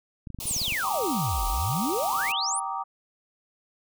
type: clicks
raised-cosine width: 5 ms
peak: -25 dBFS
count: 10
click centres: 0.272 / 0.303 / 0.346 / 0.388 / 0.455 / 0.511 / 0.565 / 0.617 / 0.681 / 0.723 s
type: band-stop noise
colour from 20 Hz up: white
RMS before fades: -35 dBFS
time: 0.4-2.32 s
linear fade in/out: 2 ms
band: 1100 to 2400 Hz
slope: 48 dB/octave
type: exponential two-way sweep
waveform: sine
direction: down then up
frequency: 10548 to 38.89 to 10548 Hz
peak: -26 dBFS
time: 0.46-2.6 s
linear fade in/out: 10 ms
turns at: 1.47 s
type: chord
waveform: sine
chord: Eb major seventh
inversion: first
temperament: just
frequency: 777.8 / 933.4 / 1166.7 / 1244.5 Hz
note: G5 / Bb5 / D6 / Eb6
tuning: -14 / +2 / -12 / 0 cents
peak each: -33 / -33 / -33 / -38 dBFS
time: 0.83-2.84 s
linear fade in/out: 20 ms
effects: none